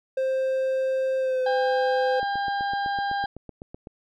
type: tone with pitch glide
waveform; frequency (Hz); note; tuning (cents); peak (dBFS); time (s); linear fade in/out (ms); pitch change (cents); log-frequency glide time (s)
triangle; 526 to 511.3; C5 to C5; +9 to -40; -20; 0.17-2.2; 5; -49; 1.19-1.44
type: harmonic tone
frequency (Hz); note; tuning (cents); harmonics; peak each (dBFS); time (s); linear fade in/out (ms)
802; G5; +39; 1 / 2 / 4 / 5 / 6; -25 / -31 / -42 / -43 / -46; 1.46-3.26; 5
type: click train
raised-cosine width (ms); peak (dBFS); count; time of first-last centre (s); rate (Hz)
2; -25; 14; 2.23-3.871; 7.92
effects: none